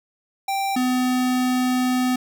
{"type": "tone pair in turn", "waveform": "square", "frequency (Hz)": [784, 252.7], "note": ["G5", "B3"], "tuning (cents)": [0, 40], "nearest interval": "octave + minor sixth", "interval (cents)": 1960, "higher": "first", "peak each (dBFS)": [-22, -19], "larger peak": "second", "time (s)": [[0.48, 0.76], [0.76, 2.16]], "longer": "second", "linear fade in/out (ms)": 5, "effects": []}